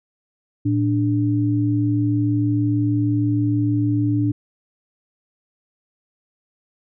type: tone pair together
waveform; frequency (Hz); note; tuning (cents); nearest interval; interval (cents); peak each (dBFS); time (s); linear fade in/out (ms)
sine; 113.3 / 293.7; A#2 / D4; -49 / 0; octave + major third; 1649; -19; 0.65-4.32; 10
effects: none